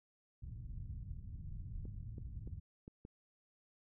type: low-pass noise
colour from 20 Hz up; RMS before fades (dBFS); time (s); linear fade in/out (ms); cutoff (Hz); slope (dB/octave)
white; -46; 0.42-2.6; 10; 120; 24
type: clicks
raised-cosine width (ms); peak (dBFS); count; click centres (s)
3; -37; 5; 1.854 / 2.182 / 2.475 / 2.879 / 3.051
effects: none